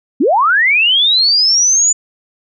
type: linear sweep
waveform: sine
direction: up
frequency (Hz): 220 to 7040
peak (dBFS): -8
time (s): 0.2-1.93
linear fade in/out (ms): 10
effects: none